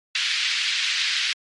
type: band-pass noise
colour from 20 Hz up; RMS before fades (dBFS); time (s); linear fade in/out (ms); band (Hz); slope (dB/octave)
white; -24; 0.15-1.33; 2; 1800 to 4400; 24
effects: MP3 48 kbps